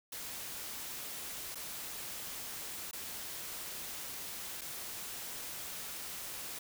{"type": "noise with dropouts", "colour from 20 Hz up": "white", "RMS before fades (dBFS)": -43, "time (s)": [0.12, 6.59], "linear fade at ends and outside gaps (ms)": 5, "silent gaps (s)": [[1.547, 1.554], [2.912, 2.93], [4.611, 4.615]], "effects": []}